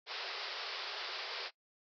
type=band-pass noise; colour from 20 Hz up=white; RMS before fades=-42 dBFS; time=0.06-1.51 s; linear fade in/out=50 ms; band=370 to 5200 Hz; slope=96 dB/octave; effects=noise-tail reverb RT60 0.1 s tail -21 dB re dry